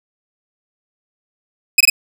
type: tone bursts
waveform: sawtooth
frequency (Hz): 2532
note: D#7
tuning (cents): +30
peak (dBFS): -3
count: 3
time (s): 1.78-1.9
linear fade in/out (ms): 5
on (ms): 26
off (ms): 21
effects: none